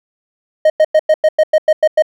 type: tone bursts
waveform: triangle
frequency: 622.3 Hz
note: D#5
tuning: in tune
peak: -4 dBFS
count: 10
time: 0.65-2.023 s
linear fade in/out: 5 ms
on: 50 ms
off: 97 ms
effects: none